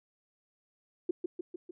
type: tone with echo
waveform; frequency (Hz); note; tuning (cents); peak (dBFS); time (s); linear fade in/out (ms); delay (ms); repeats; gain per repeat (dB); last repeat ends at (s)
sine; 352; F4; +14; -25; 1.09-1.11; 5; 150; 4; -4; 1.71
effects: none